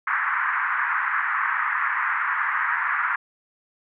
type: band-pass noise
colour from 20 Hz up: white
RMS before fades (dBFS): -24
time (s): 0.07-3.16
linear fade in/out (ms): 5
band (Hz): 1000 to 1900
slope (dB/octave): 48
effects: none